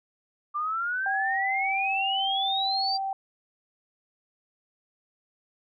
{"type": "exponential sweep", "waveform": "sine", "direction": "up", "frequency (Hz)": [1174.7, 4761], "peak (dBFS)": -26, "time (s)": [0.54, 2.98], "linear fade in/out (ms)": 20}
{"type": "tone", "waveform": "sine", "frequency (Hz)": 777, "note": "G5", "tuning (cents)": -16, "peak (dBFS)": -27, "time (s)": [1.06, 3.13], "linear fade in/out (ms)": 2}
{"effects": []}